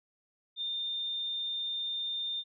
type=tone; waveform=sine; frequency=3615 Hz; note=A7; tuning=46 cents sharp; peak=-32 dBFS; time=0.56-2.44 s; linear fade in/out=50 ms; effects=none